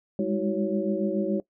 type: tone cluster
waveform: sine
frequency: 199.8 / 206.8 / 325 / 377.1 / 555 Hz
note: G3 / G#3 / E4 / F#4 / C#5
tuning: +33 / -7 / -24 / +33 / +2 cents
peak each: -30 dBFS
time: 0.19-1.4 s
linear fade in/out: 2 ms
effects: noise-tail reverb RT60 0.1 s tail -19 dB re dry